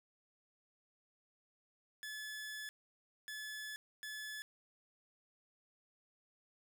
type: tone bursts at uneven times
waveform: sawtooth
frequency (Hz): 1720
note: A6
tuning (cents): -40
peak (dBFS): -40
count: 3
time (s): 2.03-2.69 / 3.28-3.76 / 4.03-4.42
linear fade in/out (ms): 0
effects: none